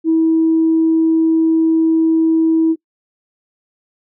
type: tone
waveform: sine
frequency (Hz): 323.6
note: E4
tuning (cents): -32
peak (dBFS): -9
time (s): 0.04-2.76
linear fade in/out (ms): 50
effects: noise-tail reverb RT60 0.1 s tail -22 dB re dry + tanh soft clip ceiling -5 dBFS